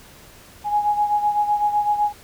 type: beating tone pair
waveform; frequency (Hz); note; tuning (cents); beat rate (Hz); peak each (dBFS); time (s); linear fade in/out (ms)
sine; 830.6 / 838.5; G#5 / G#5; 0 / +16; 7.9; -18 / -24; 0.64-2.13; 50
effects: pink hiss -46 dBFS RMS until 2.23 s